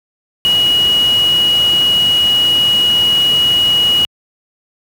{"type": "tone in noise", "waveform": "sine", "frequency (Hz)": 2905, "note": "F#7", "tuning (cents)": -32, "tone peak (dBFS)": -9, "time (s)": [0.45, 4.05], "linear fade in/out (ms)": 0, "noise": "pink", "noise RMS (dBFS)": -25, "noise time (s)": [0.45, 4.05], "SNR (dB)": 13, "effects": ["high-pass 80 Hz 12 dB/octave"]}